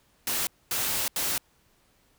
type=noise bursts at uneven times; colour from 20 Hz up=white; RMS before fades=-28 dBFS; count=3; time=0.27-0.47 / 0.71-1.08 / 1.16-1.38 s; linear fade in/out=2 ms; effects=pink hiss -65 dBFS RMS until 2.18 s